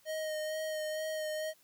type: tone with vibrato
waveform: square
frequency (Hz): 622.3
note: D#5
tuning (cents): 0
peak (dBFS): -35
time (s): 0.05-1.54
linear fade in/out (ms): 50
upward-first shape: sine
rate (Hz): 2.2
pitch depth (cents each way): 19
effects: white hiss -66 dBFS RMS until 1.63 s